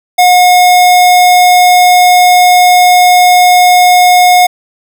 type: tone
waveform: square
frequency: 722 Hz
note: F#5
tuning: 43 cents flat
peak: -3 dBFS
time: 0.18-4.47 s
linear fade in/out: 10 ms
effects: none